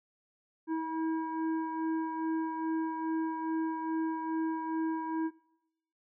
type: tone with frequency modulation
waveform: sine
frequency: 321.3 Hz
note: E4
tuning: 44 cents flat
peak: -30 dBFS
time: 0.67-5.31 s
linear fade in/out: 50 ms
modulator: 645 Hz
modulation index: 1
effects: noise-tail reverb RT60 0.8 s tail -21 dB re dry